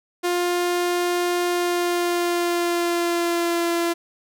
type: tone with pitch glide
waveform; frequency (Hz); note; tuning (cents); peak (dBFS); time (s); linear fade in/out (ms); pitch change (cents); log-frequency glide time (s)
sawtooth; 352.5 to 340.7; F4 to F4; +16 to -43; -16; 0.23-3.94; 20; -59; 1.48-3.7
effects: none